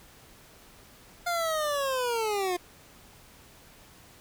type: linear sweep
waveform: 25% pulse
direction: down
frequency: 707 to 349.1 Hz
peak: -23 dBFS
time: 1.26-2.57 s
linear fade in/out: 10 ms
effects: pink hiss -54 dBFS RMS until 4.2 s